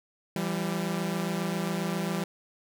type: tone pair together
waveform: sawtooth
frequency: 168.6 / 196 Hz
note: E3 / G3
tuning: +39 / 0 cents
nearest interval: minor third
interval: 261 cents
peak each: -27 dBFS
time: 0.36-2.24 s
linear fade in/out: 2 ms
effects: none